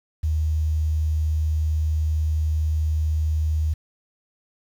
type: tone with quantisation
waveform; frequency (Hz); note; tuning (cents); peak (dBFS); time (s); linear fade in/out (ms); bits
sine; 77.78; D#2; 0; -19; 0.23-3.74; 10; 8
effects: none